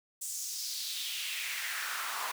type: noise with high-pass filter sweep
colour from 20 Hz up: pink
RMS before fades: -37 dBFS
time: 0.21-2.32 s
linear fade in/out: 10 ms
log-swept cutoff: 7800 to 940 Hz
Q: 2.7
effects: none